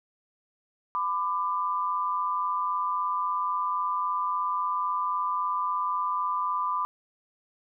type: tone pair together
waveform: sine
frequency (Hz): 1003.3 / 1187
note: B5 / D6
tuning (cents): +27 / +18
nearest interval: minor third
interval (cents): 291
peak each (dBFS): -28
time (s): 0.95-6.85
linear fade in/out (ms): 0
effects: none

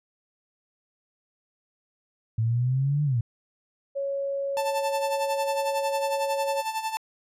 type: exponential two-way sweep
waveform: sine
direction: up then down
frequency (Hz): 109.7 to 150.5 to 109.7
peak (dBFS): -21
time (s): 2.38-3.21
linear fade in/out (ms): 5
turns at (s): 3.04
type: tone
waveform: sine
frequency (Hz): 554.4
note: C#5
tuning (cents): 0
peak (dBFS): -26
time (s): 3.95-6.62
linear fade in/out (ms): 20
type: tone with tremolo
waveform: 45% pulse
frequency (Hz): 883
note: A5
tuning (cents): +6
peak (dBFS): -25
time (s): 4.57-6.97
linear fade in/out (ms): 0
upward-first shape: sine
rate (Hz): 11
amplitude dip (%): 70
effects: resampled to 32000 Hz

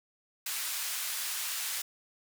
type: band-pass noise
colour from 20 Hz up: white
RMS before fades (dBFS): -35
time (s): 0.46-1.82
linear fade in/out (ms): 5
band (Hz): 1200 to 15000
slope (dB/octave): 12
effects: none

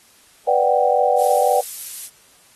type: chord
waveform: sine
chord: G major seventh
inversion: first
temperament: equal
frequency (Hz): 493.9 / 587.3 / 740 / 784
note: B4 / D5 / F#5 / G5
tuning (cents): 0 / 0 / 0 / 0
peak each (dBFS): -19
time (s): 0.47-1.61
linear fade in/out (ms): 10
type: noise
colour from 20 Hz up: violet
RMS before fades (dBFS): -27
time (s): 1.16-2.1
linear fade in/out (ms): 50
effects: white hiss -52 dBFS RMS until 2.55 s + AAC 32 kbps

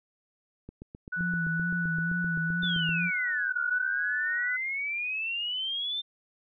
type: click train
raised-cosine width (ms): 3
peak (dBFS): -29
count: 18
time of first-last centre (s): 0.69-2.892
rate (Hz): 7.72
type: tone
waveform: sine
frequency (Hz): 1480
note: F#6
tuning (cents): 0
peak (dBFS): -29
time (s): 1.12-4.57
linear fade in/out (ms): 10
type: tone with vibrato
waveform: sine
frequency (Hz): 169.8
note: F3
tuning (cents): -48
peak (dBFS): -29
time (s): 1.16-3.11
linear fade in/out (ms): 50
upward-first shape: sine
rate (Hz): 2.2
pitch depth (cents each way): 62
type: exponential two-way sweep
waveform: sine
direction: down then up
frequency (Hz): 3605 to 1396.9 to 3605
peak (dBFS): -29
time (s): 2.62-6.02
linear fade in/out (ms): 20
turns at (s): 3.6
effects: none

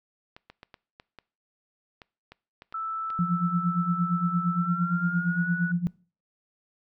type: clicks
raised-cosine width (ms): 0.3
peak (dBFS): -29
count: 11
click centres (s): 0.365 / 0.5 / 0.631 / 0.742 / 0.999 / 1.187 / 2.018 / 2.32 / 2.621 / 2.725 / 3.103
type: tone with pitch glide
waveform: sine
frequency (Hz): 1318.5 to 1471.4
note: E6 to F#6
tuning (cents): 0 to -10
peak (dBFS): -29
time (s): 2.74-5.72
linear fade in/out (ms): 5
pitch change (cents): +190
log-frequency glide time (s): 4.52-5.49
type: tone with tremolo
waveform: sine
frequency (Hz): 174.6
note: F3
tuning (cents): 0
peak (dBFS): -20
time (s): 3.19-5.87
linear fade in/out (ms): 0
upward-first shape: sine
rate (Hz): 8.7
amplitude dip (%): 85
effects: noise-tail reverb RT60 0.4 s tail -23 dB re dry

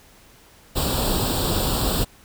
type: noise with comb filter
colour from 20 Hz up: pink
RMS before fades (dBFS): -22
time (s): 0.75-2.05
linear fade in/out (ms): 20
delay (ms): 0.24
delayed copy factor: +0.8
effects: pink hiss -51 dBFS RMS until 2.24 s

